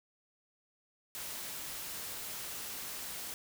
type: noise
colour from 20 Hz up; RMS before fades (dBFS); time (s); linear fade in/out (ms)
white; -42; 1.15-3.34; 0
effects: none